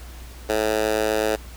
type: tone with high-pass filter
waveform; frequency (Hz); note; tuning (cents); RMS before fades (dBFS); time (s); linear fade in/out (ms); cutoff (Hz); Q
10% pulse; 108.3; A2; -27; -22; 0.49-1.36; 5; 460; 1.6
effects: added 60 Hz sine -37 dBFS peak until 1.56 s + pink hiss -45 dBFS RMS until 1.56 s